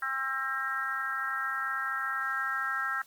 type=harmonic tone; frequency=267.1 Hz; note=C4; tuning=36 cents sharp; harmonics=3 / 4 / 5 / 6 / 7; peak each=-44 / -43 / -32 / -33 / -37 dBFS; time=0.02-3.02 s; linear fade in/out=5 ms; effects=white hiss -59 dBFS RMS until 3.06 s + Opus 32 kbps